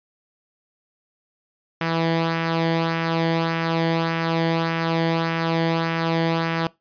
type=tone with flanger; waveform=sawtooth; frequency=164.81 Hz; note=E3; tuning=in tune; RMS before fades=-22 dBFS; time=1.81-6.67 s; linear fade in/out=2 ms; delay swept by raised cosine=0.23 to 0.78 ms; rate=1.7 Hz; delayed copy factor=-0.55; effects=noise-tail reverb RT60 0.2 s tail -22 dB re dry + resampled to 11025 Hz